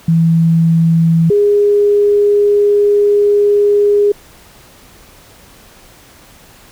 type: tone pair in turn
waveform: sine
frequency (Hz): 164.81 / 410.5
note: E3 / G#4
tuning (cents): 0 / -20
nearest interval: octave + major third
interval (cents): 1580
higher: second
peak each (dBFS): -7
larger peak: neither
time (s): 0.08-1.3 / 1.3-4.12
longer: second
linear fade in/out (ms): 5
effects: pink hiss -42 dBFS RMS until 6.71 s